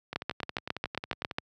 two click trains, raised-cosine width 0.3 ms, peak -13 / -19 dBFS, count 10 / 14, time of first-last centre 0.16-1.384 / 0.13-1.312 s, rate 7.35 / 11 Hz, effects high-pass 80 Hz 12 dB/octave

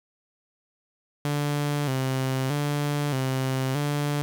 sawtooth tone with vibrato, 138.59 Hz, C#3, in tune, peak -20 dBFS, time 1.25-4.22 s, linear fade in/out 0 ms, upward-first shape square, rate 0.8 Hz, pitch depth 88 cents each way, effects 8-bit

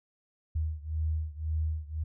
sine beating tone pair, 77.78 / 79.68 Hz, D#2 / D#2, 0 / +42 cents, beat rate 1.9 Hz, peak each -31 / -33 dBFS, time 0.55-2.04 s, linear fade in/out 10 ms, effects none

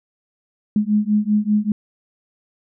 sine beating tone pair, 207.7 / 212.8 Hz, G#3 / G#3, 0 / +42 cents, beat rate 5.1 Hz, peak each -18 dBFS, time 0.76-1.72 s, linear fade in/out 2 ms, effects none

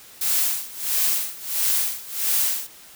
blue noise with tremolo, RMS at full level -20 dBFS, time 0.21-2.67 s, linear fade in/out 5 ms, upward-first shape sine, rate 1.5 Hz, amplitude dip 90%, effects white hiss -46 dBFS RMS until 2.95 s

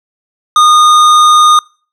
sine tone with tanh clipping, 1226 Hz, D#6, 26 cents flat, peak -5 dBFS, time 0.56-1.59 s, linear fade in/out 2 ms, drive 16 dB, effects noise-tail reverb RT60 0.4 s tail -26 dB re dry + low-pass 11000 Hz 12 dB/octave

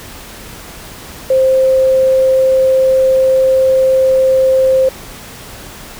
sine tone, 525 Hz, C5, 6 cents sharp, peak -7 dBFS, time 1.3-4.89 s, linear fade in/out 5 ms, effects pink hiss -32 dBFS RMS until 5.99 s

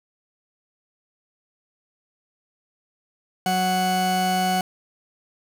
40% pulse tone pair together, 185 / 740 Hz, F#3 / F#5, 0 / 0 cents, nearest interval 2 octaves, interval 2400 cents, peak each -24 / -21 dBFS, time 3.46-4.61 s, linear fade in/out 2 ms, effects none

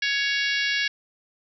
harmonic tone, 558 Hz, C#5, 11 cents sharp, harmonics 3 / 4 / 5 / 6 / 7 / 8 / 9 / 10, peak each -26 / -28 / -30 / -32 / -33 / -34 / -35 / -36 dBFS, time 0.02-0.88 s, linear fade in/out 5 ms, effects none

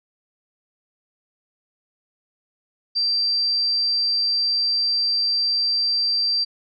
sine tone, 4699 Hz, D8, in tune, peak -18 dBFS, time 2.95-6.45 s, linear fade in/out 20 ms, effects none

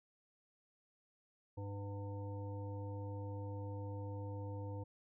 harmonic tone with a mistuned harmonic, 100.4 Hz, G2, 42 cents sharp, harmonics 1 / 3 / 5 / 7 / 9, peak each -42 / -51 / -50 / -63 / -54 dBFS, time 1.57-4.84 s, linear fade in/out 10 ms, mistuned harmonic 7, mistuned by +89 cents, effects none

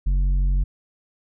sine tone with tanh clipping, 46.25 Hz, F#1, in tune, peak -18 dBFS, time 0.06-0.64 s, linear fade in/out 10 ms, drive 7 dB, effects none

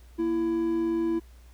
triangle tone pair together, 235.8 / 333.1 Hz, A#3 / E4, +20 / +18 cents, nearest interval tritone, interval 598 cents, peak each -33 / -22 dBFS, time 0.18-1.2 s, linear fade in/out 20 ms, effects added 60 Hz sine -48 dBFS peak until 1.53 s + pink hiss -61 dBFS RMS until 1.53 s

